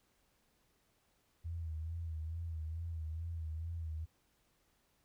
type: tone with vibrato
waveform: sine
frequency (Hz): 81.4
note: E2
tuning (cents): -21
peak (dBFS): -38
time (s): 1.44-4.06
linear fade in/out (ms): 20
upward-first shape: sine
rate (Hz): 2.3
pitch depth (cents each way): 63
effects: pink hiss -75 dBFS RMS until 5.04 s